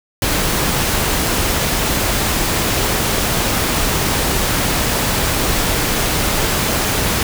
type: noise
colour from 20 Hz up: pink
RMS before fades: -17 dBFS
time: 0.22-7.23 s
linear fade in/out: 2 ms
effects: none

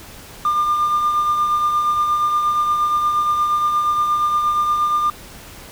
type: tone with tremolo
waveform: triangle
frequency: 1200 Hz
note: D6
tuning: 37 cents sharp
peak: -10 dBFS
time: 0.45-5.1 s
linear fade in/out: 2 ms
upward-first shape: triangle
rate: 8.5 Hz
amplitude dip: 50%
effects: tanh soft clip ceiling -10 dBFS + pink hiss -39 dBFS RMS until 5.71 s

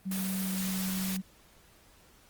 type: tone with pitch glide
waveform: sine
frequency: 190 to 188.47 Hz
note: F#3 to F#3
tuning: +46 to +32 cents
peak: -31 dBFS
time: 0.05-1.22 s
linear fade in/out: 20 ms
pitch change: -14 cents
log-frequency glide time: 0.21-0.64 s
type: noise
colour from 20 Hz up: white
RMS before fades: -37 dBFS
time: 0.11-1.17 s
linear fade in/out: 5 ms
effects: pink hiss -60 dBFS RMS until 2.29 s + Opus 32 kbps

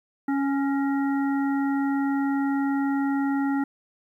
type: harmonic tone with a mistuned harmonic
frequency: 277.2 Hz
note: C#4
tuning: in tune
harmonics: 1 / 3 / 5 / 7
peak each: -22 / -32 / -36 / -39 dBFS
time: 0.28-3.64 s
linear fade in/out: 5 ms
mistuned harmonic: 7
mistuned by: -41 cents
effects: 10-bit

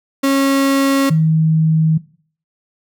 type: tone pair in turn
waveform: 35% pulse / sine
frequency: 273.7 / 158.85 Hz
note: C#4 / D#3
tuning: -22 / +36 cents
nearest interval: major sixth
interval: 942 cents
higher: first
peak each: -10 dBFS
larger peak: neither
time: 0.23-1.1 / 1.1-1.98 s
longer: second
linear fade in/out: 10 ms
effects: noise-tail reverb RT60 0.5 s tail -19 dB re dry

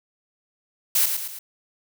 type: noise with echo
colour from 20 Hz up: blue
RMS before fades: -19 dBFS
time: 0.95-1.06 s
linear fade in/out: 5 ms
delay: 110 ms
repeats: 3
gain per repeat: -6 dB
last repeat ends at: 1.39 s
effects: none

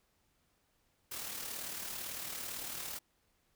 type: noise with amplitude modulation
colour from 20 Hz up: white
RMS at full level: -40 dBFS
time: 1.11-2.99 s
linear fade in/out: 10 ms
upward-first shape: sine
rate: 37.9 Hz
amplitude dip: 45%
effects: pink hiss -75 dBFS RMS until 3.55 s

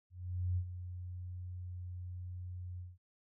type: tone with ADSR envelope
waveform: sine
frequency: 89.9 Hz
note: F#2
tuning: 49 cents flat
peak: -30 dBFS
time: 0.1-2.98 s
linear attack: 470 ms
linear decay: 73 ms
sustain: -11 dB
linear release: 190 ms
effects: none

